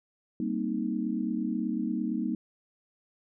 sine chord, C minor seventh, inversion second, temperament equal, 196 / 233.1 / 261.6 / 311.1 Hz, G3 / Bb3 / C4 / Eb4, 0 / 0 / 0 / 0 cents, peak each -34 / -31 / -36 / -33 dBFS, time 0.4-2.35 s, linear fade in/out 2 ms, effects none

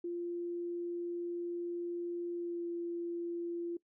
sine tone with pitch glide, 346.6 to 343 Hz, F4 to F4, -13 to -31 cents, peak -35 dBFS, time 0.04-3.77 s, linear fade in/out 5 ms, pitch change -18 cents, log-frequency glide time 2.33-2.67 s, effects noise-tail reverb RT60 0.1 s tail -20 dB re dry

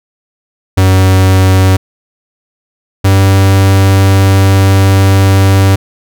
45% pulse tone pair in turn, 94.5 / 96.99 Hz, F#2 / G2, +37 / -18 cents, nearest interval unison, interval 45 cents, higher second, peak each -4 dBFS, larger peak neither, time 0.77-1.77 / 3.04-5.76 s, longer second, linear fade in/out 10 ms, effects none

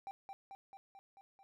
triangle tone with echo, 784 Hz, G5, in tune, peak -40 dBFS, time 0.07-0.11 s, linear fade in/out 0 ms, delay 220 ms, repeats 6, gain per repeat -3 dB, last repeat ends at 1.43 s, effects none

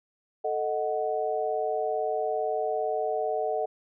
sine chord, D# diminished, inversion second, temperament equal, 440 / 622.3 / 740 Hz, A4 / D#5 / F#5, 0 / 0 / 0 cents, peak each -30 dBFS, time 0.44-3.66 s, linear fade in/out 10 ms, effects none

